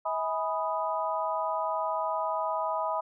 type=chord; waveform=sine; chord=E major seventh; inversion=none; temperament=equal with one note detuned; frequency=642.7 / 830.6 / 987.8 / 1244.5 Hz; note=E5 / G#5 / B5 / D#6; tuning=-44 / 0 / 0 / 0 cents; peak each=-32 / -35 / -31 / -35 dBFS; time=0.05-3.01 s; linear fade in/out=10 ms; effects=none